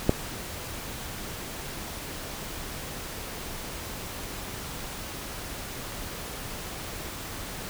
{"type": "click", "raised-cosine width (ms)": 2, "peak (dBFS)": -5, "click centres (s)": 0.094, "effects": ["pink hiss -37 dBFS RMS until 7.69 s"]}